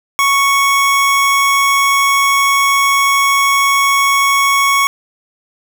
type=tone; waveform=25% pulse; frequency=1108.7 Hz; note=C#6; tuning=in tune; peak=-6 dBFS; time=0.19-4.87 s; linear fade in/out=0 ms; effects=none